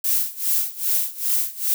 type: noise with tremolo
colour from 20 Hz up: violet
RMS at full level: -19 dBFS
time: 0.04-1.74 s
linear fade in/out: 2 ms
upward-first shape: sine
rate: 2.5 Hz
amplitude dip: 90%
effects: none